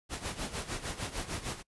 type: noise with tremolo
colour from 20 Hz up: pink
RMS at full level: -35 dBFS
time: 0.09-1.63 s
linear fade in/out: 50 ms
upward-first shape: sine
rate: 6.6 Hz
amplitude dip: 75%
effects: noise-tail reverb RT60 0.1 s tail -25 dB re dry + resampled to 24000 Hz